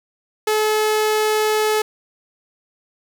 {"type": "tone", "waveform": "sawtooth", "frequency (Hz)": 429.6, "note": "A4", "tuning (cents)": -41, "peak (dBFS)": -12, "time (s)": [0.47, 1.82], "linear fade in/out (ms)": 5, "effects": []}